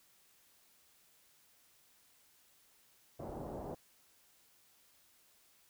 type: low-pass noise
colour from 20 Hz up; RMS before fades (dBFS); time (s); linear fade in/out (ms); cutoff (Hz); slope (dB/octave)
white; -44; 3.19-3.75; 10; 720; 24
effects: white hiss -68 dBFS RMS until 5.69 s